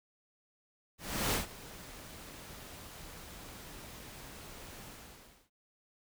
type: noise with ADSR envelope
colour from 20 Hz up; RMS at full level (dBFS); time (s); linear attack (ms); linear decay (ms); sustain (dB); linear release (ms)
pink; -30; 0.98-5.5; 350; 130; -19; 640
effects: none